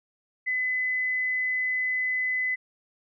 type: tone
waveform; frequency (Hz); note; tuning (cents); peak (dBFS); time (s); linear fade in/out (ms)
sine; 2015; B6; +34; -24; 0.46-2.56; 20
effects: none